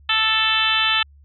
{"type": "harmonic tone", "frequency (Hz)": 440, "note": "A4", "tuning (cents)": 0, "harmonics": [2, 3, 4, 5, 6, 7, 8, 9], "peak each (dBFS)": [-29, -24, -24, -31, -22, -22, -23, -30], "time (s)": [0.09, 1.03], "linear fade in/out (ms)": 5, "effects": ["added 71 Hz sine -46 dBFS peak until 1.24 s"]}